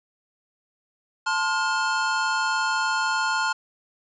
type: chord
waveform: square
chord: F major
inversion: first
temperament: equal with one note detuned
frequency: 880 / 1046.5 / 1423 Hz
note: A5 / C6 / F6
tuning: 0 / 0 / +32 cents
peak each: -28 / -29 / -25 dBFS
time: 1.26-3.53 s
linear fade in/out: 10 ms
effects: resampled to 16000 Hz + 9-bit